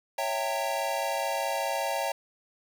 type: chord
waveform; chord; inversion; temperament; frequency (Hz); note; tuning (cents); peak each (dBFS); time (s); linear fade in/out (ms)
square; C# diminished seventh; none; equal with one note detuned; 554.4 / 659.3 / 784 / 912.6; C#5 / E5 / G5 / Bb5; 0 / 0 / 0 / -37; -34; 0.18-2.12; 5
effects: none